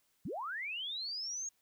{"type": "linear sweep", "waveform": "sine", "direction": "up", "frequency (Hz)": [116.54, 6630], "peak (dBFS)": -37, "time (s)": [0.25, 1.49], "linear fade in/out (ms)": 5, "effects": ["white hiss -75 dBFS RMS until 1.61 s"]}